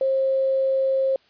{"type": "tone with quantisation", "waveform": "sine", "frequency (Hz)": 534, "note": "C5", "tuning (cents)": 35, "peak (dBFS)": -18, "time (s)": [0.01, 1.16], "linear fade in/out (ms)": 2, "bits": 8, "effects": ["white hiss -59 dBFS RMS until 1.29 s", "resampled to 11025 Hz"]}